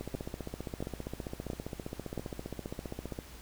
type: two click trains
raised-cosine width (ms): 2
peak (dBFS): -24 / -21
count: 49 / 4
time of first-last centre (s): 0.01-3.189 / 0.15-2.177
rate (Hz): 15.1 / 1.48
effects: added 60 Hz sine -51 dBFS peak until 3.41 s + pink hiss -52 dBFS RMS until 3.41 s